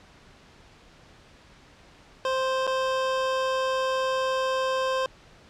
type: tone with dropouts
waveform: 25% pulse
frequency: 523.3 Hz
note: C5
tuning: in tune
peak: -20 dBFS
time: 2.25-5.06 s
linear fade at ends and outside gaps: 1 ms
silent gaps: 2.668-2.675 s
effects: pink hiss -53 dBFS RMS until 5.49 s + low-pass 5000 Hz 12 dB/octave